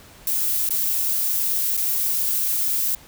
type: noise with dropouts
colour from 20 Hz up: violet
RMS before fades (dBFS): -22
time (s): 0.27-2.95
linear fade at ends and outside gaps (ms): 2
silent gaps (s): 0.691-0.705 / 1.769-1.774
effects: pink hiss -47 dBFS RMS until 3.07 s